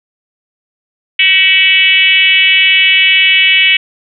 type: tone with frequency modulation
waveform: sine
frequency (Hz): 2615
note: E7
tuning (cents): -15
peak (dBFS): -5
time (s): 1.19-3.77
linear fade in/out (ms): 5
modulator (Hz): 354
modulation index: 1.6
effects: none